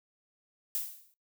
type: noise with exponential decay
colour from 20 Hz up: violet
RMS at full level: -30 dBFS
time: 0.75-1.14 s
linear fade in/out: 0 ms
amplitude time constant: 83 ms
effects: noise-tail reverb RT60 0.2 s tail -23 dB re dry